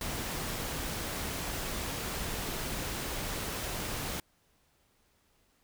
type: noise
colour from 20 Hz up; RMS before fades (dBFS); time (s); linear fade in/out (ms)
pink; -36; 0.01-4.2; 2
effects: pink hiss -70 dBFS RMS until 5.63 s